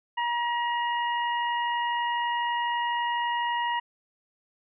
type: harmonic tone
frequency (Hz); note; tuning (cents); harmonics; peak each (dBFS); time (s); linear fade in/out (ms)
952; A#5; +36; 1 / 2 / 3; -26 / -32 / -36; 0.17-3.8; 10
effects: none